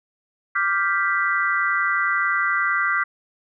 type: chord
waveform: sine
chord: G dominant seventh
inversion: second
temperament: equal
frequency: 1174.7 / 1396.9 / 1568 / 1975.5 Hz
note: D6 / F6 / G6 / B6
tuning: 0 / 0 / 0 / 0 cents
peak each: -24 dBFS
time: 0.55-3.04 s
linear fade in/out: 10 ms
effects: none